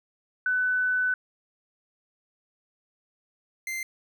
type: tone pair in turn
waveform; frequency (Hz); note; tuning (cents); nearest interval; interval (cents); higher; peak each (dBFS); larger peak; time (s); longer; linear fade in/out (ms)
sine / 45% pulse; 1500 / 2085; F#6 / C7; +23 / -7; tritone; 570; second; -22 / -30; first; 0.46-1.14 / 3.67-3.83; first; 2
effects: none